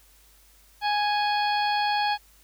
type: harmonic tone with a mistuned harmonic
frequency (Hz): 830.6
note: G#5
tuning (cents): 0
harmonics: 1 / 2 / 3 / 4 / 5 / 6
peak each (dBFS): -23 / -31 / -34 / -35 / -33 / -43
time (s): 0.81-2.18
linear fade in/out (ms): 50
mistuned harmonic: 5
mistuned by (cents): +81
effects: added 50 Hz sine -58 dBFS peak until 2.43 s + white hiss -58 dBFS RMS until 2.43 s